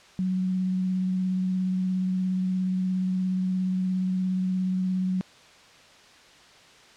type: tone with vibrato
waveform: sine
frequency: 185.5 Hz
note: F#3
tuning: 5 cents sharp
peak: -23 dBFS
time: 0.19-5.21 s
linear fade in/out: 0 ms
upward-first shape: triangle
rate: 17 Hz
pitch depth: 18 cents each way
effects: white hiss -52 dBFS RMS until 6.96 s + low-pass 5000 Hz 12 dB/octave